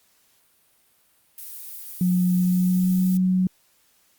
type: noise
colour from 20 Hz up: violet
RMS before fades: -37 dBFS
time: 1.38-3.17 s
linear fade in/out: 0 ms
type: tone with pitch glide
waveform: sine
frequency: 180.4 to 184.94 Hz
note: F#3 to F#3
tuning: -44 to -1 cents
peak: -17 dBFS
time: 2.01-3.47 s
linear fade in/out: 2 ms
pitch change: +43 cents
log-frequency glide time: 2.36-3.03 s
effects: white hiss -62 dBFS RMS until 4.18 s + Opus 48 kbps